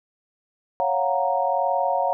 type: chord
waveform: sine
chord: Gb major seventh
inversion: second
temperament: equal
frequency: 554.4 / 698.5 / 740 / 932.3 Hz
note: Db5 / F5 / Gb5 / Bb5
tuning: 0 / 0 / 0 / 0 cents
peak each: -25 dBFS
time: 0.8-2.13 s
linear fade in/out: 0 ms
effects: none